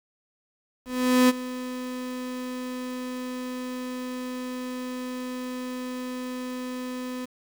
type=tone with ADSR envelope; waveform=35% pulse; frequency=252.3 Hz; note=B3; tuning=37 cents sharp; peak=-13 dBFS; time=0.85-7.26 s; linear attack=440 ms; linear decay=28 ms; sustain=-17 dB; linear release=16 ms; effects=8-bit